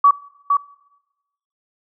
sine tone with echo, 1139 Hz, C#6, 47 cents sharp, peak -7 dBFS, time 0.04-0.11 s, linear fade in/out 5 ms, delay 460 ms, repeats 1, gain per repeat -5 dB, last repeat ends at 0.57 s, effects noise-tail reverb RT60 1.0 s tail -22 dB re dry

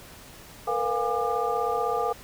sine tone cluster, 453.8 / 489.7 / 707 / 817 / 1198 Hz, A#4 / B4 / F5 / G#5 / D6, -47 / -15 / +21 / -29 / +34 cents, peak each -30 dBFS, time 0.67-2.13 s, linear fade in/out 10 ms, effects pink hiss -47 dBFS RMS until 2.23 s

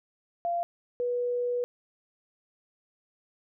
sine tone pair in turn, 690 / 487.9 Hz, F5 / B4, -21 / -21 cents, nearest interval tritone, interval 600 cents, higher first, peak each -26 dBFS, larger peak neither, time 0.45-0.63 / 1-1.64 s, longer second, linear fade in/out 0 ms, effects none

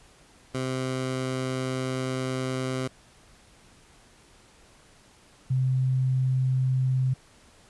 15% pulse / sine tone pair in turn, 129.9 / 129.9 Hz, C3 / C3, -12 / -12 cents, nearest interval unison, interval 0 cents, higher neither, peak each -21 dBFS, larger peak neither, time 0.54-2.88 / 5.5-7.14 s, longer first, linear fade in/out 10 ms, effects pink hiss -56 dBFS RMS until 7.69 s + resampled to 24000 Hz

